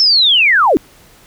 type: linear sweep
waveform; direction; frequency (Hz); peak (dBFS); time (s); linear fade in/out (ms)
sine; down; 5410 to 246.9; -7; 0-0.77; 0
effects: pink hiss -45 dBFS RMS until 1.26 s